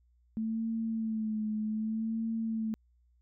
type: tone with vibrato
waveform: sine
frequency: 220 Hz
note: A3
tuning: in tune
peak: -30 dBFS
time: 0.37-2.74 s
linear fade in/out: 0 ms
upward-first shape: sine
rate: 0.65 Hz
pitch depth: 44 cents each way
effects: added 60 Hz sine -64 dBFS peak until 3.21 s